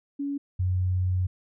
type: tone pair in turn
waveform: sine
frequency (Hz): 282.3 / 91.74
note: C#4 / F#2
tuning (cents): +32 / -14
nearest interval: octave + perfect fifth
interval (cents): 1946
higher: first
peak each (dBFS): -27 / -22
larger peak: second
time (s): 0.19-0.38 / 0.59-1.27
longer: second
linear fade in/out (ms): 10
effects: none

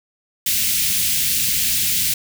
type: band-stop noise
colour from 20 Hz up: white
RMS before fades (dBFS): -19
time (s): 0.46-2.14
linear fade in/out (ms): 5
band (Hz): 220 to 2200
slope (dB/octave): 24
effects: none

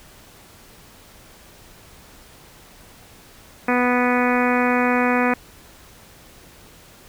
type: harmonic tone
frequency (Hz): 246.9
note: B3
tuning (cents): 0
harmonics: 1 / 2 / 3 / 4 / 5 / 6 / 7 / 8 / 9 / 10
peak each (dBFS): -20 / -23 / -25 / -26 / -27 / -28 / -28 / -29 / -30 / -30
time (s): 3.68-5.34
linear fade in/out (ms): 5
effects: pink hiss -47 dBFS RMS until 7.08 s

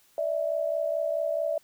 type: tone pair together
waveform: sine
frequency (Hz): 587.3 / 651.9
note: D5 / E5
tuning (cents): 0 / -19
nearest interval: major second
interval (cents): 181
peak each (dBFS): -28 / -28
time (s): 0.18-1.58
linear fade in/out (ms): 2
effects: white hiss -62 dBFS RMS until 1.63 s

